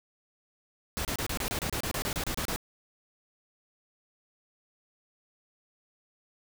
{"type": "noise bursts", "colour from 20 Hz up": "pink", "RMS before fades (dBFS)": -32, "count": 15, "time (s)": [0.97, 2.561], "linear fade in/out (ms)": 0, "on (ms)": 79, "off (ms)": 29, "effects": []}